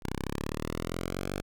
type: linear sweep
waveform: 5% pulse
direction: up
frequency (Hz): 30.87 to 49.12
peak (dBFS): -21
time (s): 0.02-1.42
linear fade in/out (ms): 10
effects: none